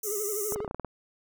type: tone with vibrato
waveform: triangle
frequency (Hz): 415.3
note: G#4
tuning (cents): 0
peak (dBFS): -29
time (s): 0.03-0.68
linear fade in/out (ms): 50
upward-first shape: sine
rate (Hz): 12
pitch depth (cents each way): 85
type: high-pass noise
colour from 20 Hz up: pink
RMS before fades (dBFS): -34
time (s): 0.03-0.55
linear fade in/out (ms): 5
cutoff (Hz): 5700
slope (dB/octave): 96
type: clicks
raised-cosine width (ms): 1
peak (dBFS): -20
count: 9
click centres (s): 0.523 / 0.56 / 0.604 / 0.647 / 0.678 / 0.711 / 0.746 / 0.797 / 0.847
effects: none